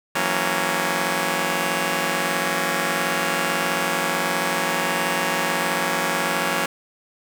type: chord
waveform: 5% pulse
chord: F# dominant seventh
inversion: third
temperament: just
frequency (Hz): 166.5 / 185 / 231.2 / 277.5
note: E3 / F#3 / A#3 / C#4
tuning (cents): +18 / 0 / -14 / +2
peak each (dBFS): -16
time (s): 0.15-6.66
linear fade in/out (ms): 5
effects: none